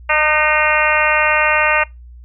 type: harmonic tone with a mistuned harmonic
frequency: 304.5 Hz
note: D#4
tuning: 37 cents flat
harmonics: 2 / 3 / 4 / 5 / 6 / 7 / 8 / 9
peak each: -20 / -20 / -20 / -20 / -20 / -20 / -20 / -20 dBFS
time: 0.09-1.84 s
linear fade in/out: 10 ms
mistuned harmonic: 6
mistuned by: +34 cents
effects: noise-tail reverb RT60 0.2 s tail -22 dB re dry + added 60 Hz sine -35 dBFS peak until 2.24 s